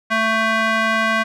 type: tone with band-pass filter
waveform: square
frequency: 222.1 Hz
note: A3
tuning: 16 cents sharp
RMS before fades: -18 dBFS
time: 0.1-1.24 s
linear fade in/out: 20 ms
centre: 1600 Hz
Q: 1.6
effects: none